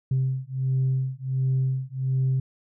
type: beating tone pair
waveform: sine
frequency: 130.81 / 132.21 Hz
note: C3 / C3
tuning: 0 / +18 cents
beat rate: 1.4 Hz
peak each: -24 dBFS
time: 0.11-2.4 s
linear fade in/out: 5 ms
effects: tanh soft clip ceiling -17 dBFS